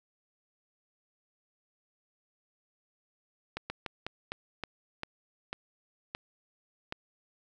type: slowing click train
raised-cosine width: 0.3 ms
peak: -19 dBFS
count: 10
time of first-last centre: 3.57-6.924 s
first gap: 130 ms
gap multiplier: 1.25
effects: none